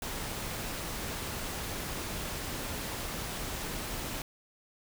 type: noise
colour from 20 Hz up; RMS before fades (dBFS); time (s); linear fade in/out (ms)
pink; -37; 0.02-4.22; 2
effects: none